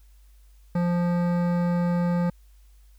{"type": "tone with hard clipping", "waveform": "sine", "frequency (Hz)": 174.61, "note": "F3", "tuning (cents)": 0, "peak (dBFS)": -23, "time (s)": [0.75, 2.3], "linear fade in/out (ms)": 5, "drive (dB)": 15, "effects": ["added 50 Hz sine -50 dBFS peak until 2.98 s", "white hiss -66 dBFS RMS until 2.98 s"]}